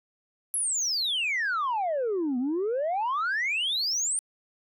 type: exponential two-way sweep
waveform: sine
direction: down then up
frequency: 11340 to 239.6 to 9240 Hz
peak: -23 dBFS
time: 0.54-4.19 s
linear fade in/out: 0 ms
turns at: 2.38 s
effects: tanh soft clip ceiling -23 dBFS